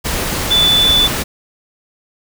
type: tone in noise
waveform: sine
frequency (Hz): 3487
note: A7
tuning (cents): -16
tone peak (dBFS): -9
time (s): 0.5-1.08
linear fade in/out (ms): 20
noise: pink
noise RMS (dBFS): -19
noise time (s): 0.04-1.24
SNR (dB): +7
effects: none